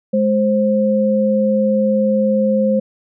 sine tone pair together, 210 / 526.9 Hz, G#3 / C5, +19 / +12 cents, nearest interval octave + major third, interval 1593 cents, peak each -15 dBFS, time 0.13-2.8 s, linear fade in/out 10 ms, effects none

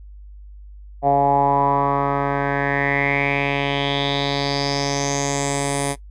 10% pulse tone with low-pass filter sweep, 140.6 Hz, C#3, 25 cents sharp, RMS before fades -20 dBFS, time 1.02-5.96 s, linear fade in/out 50 ms, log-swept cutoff 710 to 9900 Hz, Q 5.7, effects noise-tail reverb RT60 0.1 s tail -17 dB re dry + added 50 Hz sine -37 dBFS peak until 6.1 s

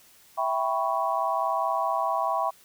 sine chord, C# half-diminished seventh, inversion first, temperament equal, 659.3 / 784 / 987.8 / 1108.7 Hz, E5 / G5 / B5 / C#6, 0 / 0 / 0 / 0 cents, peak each -29 dBFS, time 0.37-2.51 s, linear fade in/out 20 ms, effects white hiss -56 dBFS RMS until 2.64 s

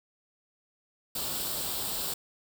white noise with comb filter, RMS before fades -33 dBFS, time 1.15-2.14 s, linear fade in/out 5 ms, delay 0.24 ms, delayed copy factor +0.6, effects none

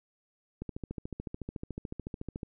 click train, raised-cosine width 3 ms, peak -24 dBFS, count 26, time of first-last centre 0.62-2.432 s, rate 13.8 Hz, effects none

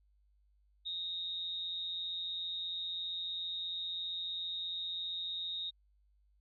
sine tone with amplitude modulation, 3729 Hz, A#7, in tune, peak -34 dBFS, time 0.85-5.71 s, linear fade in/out 20 ms, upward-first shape sine, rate 175 Hz, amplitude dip 55%, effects added 50 Hz sine -67 dBFS peak until 6.4 s

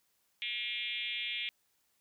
sine tone with frequency modulation, 2835 Hz, F7, 25 cents sharp, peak -34 dBFS, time 0.42-1.49 s, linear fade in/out 0 ms, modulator 227 Hz, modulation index 3.2, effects white hiss -75 dBFS RMS until 2 s

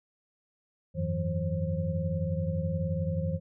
sine tone cluster, 87.5 / 99.1 / 160.6 / 179.3 / 533 Hz, F2 / G2 / E3 / F3 / C5, +4 / +19 / -45 / +46 / +32 cents, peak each -33 / -36 / -31 / -37 / -36 dBFS, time 0.94-3.4 s, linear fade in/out 50 ms, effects none

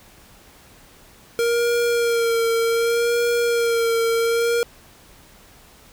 square tone with vibrato, 466.2 Hz, A#4, in tune, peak -18 dBFS, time 1.39-4.63 s, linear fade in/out 0 ms, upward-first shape sine, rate 0.66 Hz, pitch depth 29 cents each way, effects pink hiss -49 dBFS RMS until 5.92 s

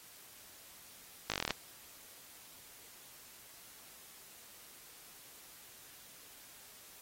slowing click train, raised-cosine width 0.2 ms, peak -15 dBFS, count 10, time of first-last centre 1.3-1.507 s, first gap 18 ms, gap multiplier 1.06, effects white hiss -56 dBFS RMS until 7.01 s + AAC 48 kbps

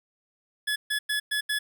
25% pulse tone bursts at uneven times, 1705 Hz, G#6, 45 cents sharp, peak -21 dBFS, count 5, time 0.67-0.76 / 0.9-0.99 / 1.09-1.2 / 1.31-1.41 / 1.49-1.59 s, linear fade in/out 10 ms, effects 10-bit

